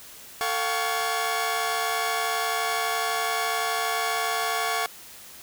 sawtooth tone cluster, 447.1 / 704 / 776 / 1117 / 1710 Hz, A4 / F5 / G5 / C#6 / A6, +28 / +14 / -18 / +13 / -50 cents, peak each -30 / -25 / -30 / -25 / -30 dBFS, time 0.41-4.86 s, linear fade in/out 0 ms, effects white hiss -45 dBFS RMS until 5.42 s

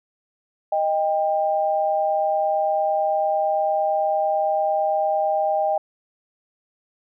sine tone pair together, 622.9 / 794 Hz, D#5 / G5, +2 / +22 cents, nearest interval major third, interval 420 cents, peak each -21 dBFS, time 0.72-5.78 s, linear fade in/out 5 ms, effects none

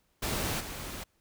pink noise with level steps, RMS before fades -32 / -40 dBFS, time 0.22-1.04 s, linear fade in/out 10 ms, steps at 0.59 s, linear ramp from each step 20 ms, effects pink hiss -72 dBFS RMS until 1.2 s

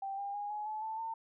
sine tone with pitch steps, 783 / 801.8 / 821 / 840.7 / 860.8 / 881.4 / 902.6 Hz, G5 / G5 / G#5 / G#5 / A5 / A5 / A5, -2 / +39 / -20 / +21 / -38 / +3 / +44 cents, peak -36 dBFS, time 0.02-1.14 s, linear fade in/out 5 ms, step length 160 ms, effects none

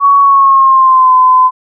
sine tone with pitch glide, 1120 to 1021.1 Hz, C#6 to C6, +18 to -43 cents, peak -3 dBFS, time 0-1.51 s, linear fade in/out 50 ms, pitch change -161 cents, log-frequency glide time 0.21-1.13 s, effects none

